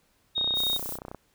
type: tone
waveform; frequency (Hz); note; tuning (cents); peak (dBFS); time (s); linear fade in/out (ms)
sine; 3729; A#7; 0; -24; 0.35-0.78; 20
type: click train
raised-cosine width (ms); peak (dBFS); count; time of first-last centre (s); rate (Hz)
1; -24; 25; 0.38-1.147; 31.3
type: noise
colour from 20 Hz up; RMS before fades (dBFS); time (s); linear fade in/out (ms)
violet; -35; 0.54-0.99; 50
effects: pink hiss -67 dBFS RMS until 1.34 s